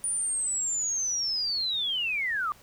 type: linear sweep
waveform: sine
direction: down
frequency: 9530 to 1147 Hz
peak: -26 dBFS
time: 0.04-2.52 s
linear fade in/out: 0 ms
effects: pink hiss -55 dBFS RMS until 2.62 s